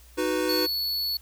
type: chord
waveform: square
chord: B major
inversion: first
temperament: equal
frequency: 311.1 / 370 / 493.9 Hz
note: D#4 / F#4 / B4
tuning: 0 / 0 / 0 cents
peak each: -29 dBFS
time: 0.17-0.67 s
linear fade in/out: 20 ms
type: tone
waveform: square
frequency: 4419 Hz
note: C#8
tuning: 6 cents flat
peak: -26 dBFS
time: 0.49-1.17 s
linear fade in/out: 2 ms
effects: added 60 Hz sine -50 dBFS peak until 1.21 s + white hiss -56 dBFS RMS until 1.21 s